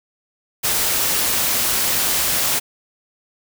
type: noise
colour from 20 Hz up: white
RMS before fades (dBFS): -19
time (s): 0.63-2.6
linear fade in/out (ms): 20
effects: none